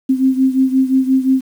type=beating tone pair; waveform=sine; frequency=261.6 / 267.3 Hz; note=C4 / C4; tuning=0 / +37 cents; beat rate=5.7 Hz; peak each=-12 / -16 dBFS; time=0.09-1.41 s; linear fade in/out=10 ms; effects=7-bit